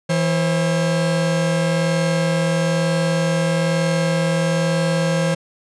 45% pulse tone pair together, 164.81 / 535.5 Hz, E3 / C5, 0 / +40 cents, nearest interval octave + minor sixth, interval 2040 cents, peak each -18 / -21 dBFS, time 0.09-5.35 s, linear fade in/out 10 ms, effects resampled to 22050 Hz

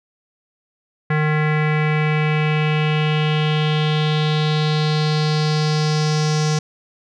square tone with low-pass filter sweep, 153 Hz, D#3, 29 cents flat, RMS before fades -18 dBFS, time 1.1-6.59 s, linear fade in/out 5 ms, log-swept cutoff 1900 to 5900 Hz, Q 3.7, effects none

